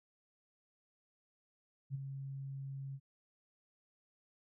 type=tone with ADSR envelope; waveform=sine; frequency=136.5 Hz; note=C#3; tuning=26 cents flat; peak=-34 dBFS; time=1.9-3 s; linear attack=46 ms; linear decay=18 ms; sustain=-7 dB; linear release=55 ms; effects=none